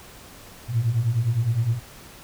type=beating tone pair; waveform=sine; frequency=109 / 118.8 Hz; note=A2 / A#2; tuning=-16 / +33 cents; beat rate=9.8 Hz; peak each=-24 / -20 dBFS; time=0.68-1.8 s; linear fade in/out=50 ms; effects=tanh soft clip ceiling -13 dBFS + pink hiss -45 dBFS RMS until 2.23 s